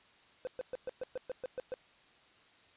triangle tone bursts, 510 Hz, C5, 44 cents flat, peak -33 dBFS, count 10, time 0.45-1.74 s, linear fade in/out 0 ms, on 21 ms, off 120 ms, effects white hiss -63 dBFS RMS until 2.76 s + resampled to 8000 Hz

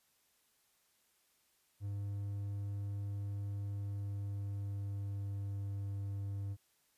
triangle tone with pitch glide, 100.7 to 99.54 Hz, G2 to G2, +47 to +27 cents, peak -35 dBFS, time 1.8-6.57 s, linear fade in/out 50 ms, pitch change -20 cents, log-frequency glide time 3.65-5.92 s, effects white hiss -74 dBFS RMS until 6.97 s + resampled to 32000 Hz

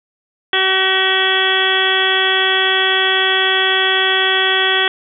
harmonic tone with a mistuned harmonic, 380 Hz, F#4, 46 cents sharp, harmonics 1 / 2 / 3 / 4 / 5 / 6 / 7 / 8 / 9, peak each -21 / -23 / -24 / -20 / -18 / -28 / -24 / -24 / -17 dBFS, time 0.53-4.88 s, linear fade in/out 2 ms, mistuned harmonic 9, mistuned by -39 cents, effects none

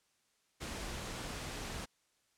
pink noise, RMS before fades -42 dBFS, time 0.6-1.86 s, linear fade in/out 20 ms, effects white hiss -75 dBFS RMS until 2.37 s + low-pass 9000 Hz 12 dB/octave

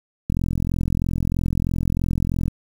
click train, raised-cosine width 5 ms, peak -10 dBFS, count 95, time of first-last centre 0.3-2.481 s, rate 43.1 Hz, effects 7-bit

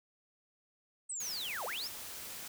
sine linear two-way sweep, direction down then up, 8372 to 436.1 to 5610 Hz, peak -37 dBFS, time 1.09-1.88 s, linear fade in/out 10 ms, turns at 1.65 s
white noise, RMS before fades -45 dBFS, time 1.2-2.48 s, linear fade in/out 5 ms
effects none

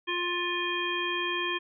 harmonic tone with a mistuned harmonic, 351.7 Hz, F4, 12 cents sharp, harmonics 1 / 3 / 5 / 7 / 9, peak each -34 / -34 / -34 / -34 / -34 dBFS, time 0.07-1.59 s, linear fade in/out 20 ms, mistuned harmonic 9, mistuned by +23 cents, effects none

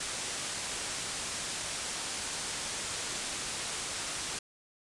white low-pass noise, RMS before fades -37 dBFS, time 0-4.39 s, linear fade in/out 5 ms, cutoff 9700 Hz, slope 48 dB/octave, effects resampled to 24000 Hz

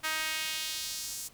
sawtooth tone with high-pass filter sweep, 314.2 Hz, D#4, 17 cents sharp, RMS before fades -35 dBFS, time 0.03-1.29 s, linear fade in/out 20 ms, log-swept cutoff 1500 to 7500 Hz, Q 1.3, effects pink hiss -58 dBFS RMS until 1.33 s

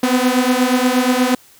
sawtooth beating tone pair, 247.9 / 256.3 Hz, B3 / C4, +7 / -36 cents, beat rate 8.4 Hz, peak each -12 dBFS, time 0.03-1.35 s, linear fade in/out 5 ms, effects white hiss -48 dBFS RMS until 1.59 s

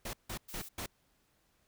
pink noise bursts, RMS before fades -40 dBFS, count 4, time 0.05-0.862 s, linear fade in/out 5 ms, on 83 ms, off 160 ms
blue noise, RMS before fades -48 dBFS, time 0.48-0.69 s, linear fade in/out 10 ms
effects pink hiss -73 dBFS RMS until 1.67 s

